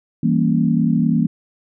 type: chord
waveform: sine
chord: E diminished seventh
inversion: none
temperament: equal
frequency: 164.81 / 196 / 233.1 / 277.2 Hz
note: E3 / G3 / Bb3 / Db4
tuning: 0 / 0 / 0 / 0 cents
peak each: -18 / -21 / -17 / -23 dBFS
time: 0.23-1.27 s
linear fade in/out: 5 ms
effects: none